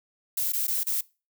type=noise with dropouts; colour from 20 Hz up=violet; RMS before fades=-27 dBFS; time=0.37-1.01 s; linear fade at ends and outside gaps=5 ms; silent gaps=0.523-0.533 / 0.67-0.679 / 0.834-0.867 s; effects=noise-tail reverb RT60 0.3 s tail -22 dB re dry